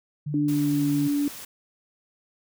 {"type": "tone with vibrato", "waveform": "sine", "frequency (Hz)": 147.8, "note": "D3", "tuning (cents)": 11, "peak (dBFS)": -27, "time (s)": [0.26, 1.08], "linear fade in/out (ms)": 10, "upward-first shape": "sine", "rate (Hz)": 20, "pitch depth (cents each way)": 9}
{"type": "tone with pitch glide", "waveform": "sine", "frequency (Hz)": [293.7, 287.8], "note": ["D4", "D4"], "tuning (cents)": [0, -35], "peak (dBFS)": -21, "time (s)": [0.34, 1.28], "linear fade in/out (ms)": 2, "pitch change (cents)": -35, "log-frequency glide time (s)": [0.48, 0.84]}
{"type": "noise", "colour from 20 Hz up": "white", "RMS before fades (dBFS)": -40, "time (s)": [0.48, 1.45], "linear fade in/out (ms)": 5}
{"effects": []}